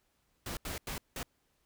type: noise bursts at uneven times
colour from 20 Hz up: pink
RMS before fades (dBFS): -39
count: 4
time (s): 0.46-0.57 / 0.65-0.78 / 0.87-0.98 / 1.16-1.23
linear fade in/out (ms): 2
effects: pink hiss -75 dBFS RMS until 1.65 s